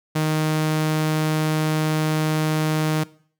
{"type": "tone", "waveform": "sawtooth", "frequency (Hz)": 155.56, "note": "D#3", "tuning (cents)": 0, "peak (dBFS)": -15, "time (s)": [0.15, 3.04], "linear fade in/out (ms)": 10, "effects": ["noise-tail reverb RT60 0.5 s tail -20 dB re dry"]}